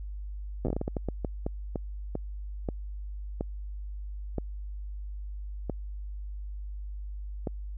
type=slowing click train; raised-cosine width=2 ms; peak=-17 dBFS; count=20; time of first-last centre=0.65-7.472 s; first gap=8 ms; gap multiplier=1.35; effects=added 50 Hz sine -35 dBFS peak until 7.77 s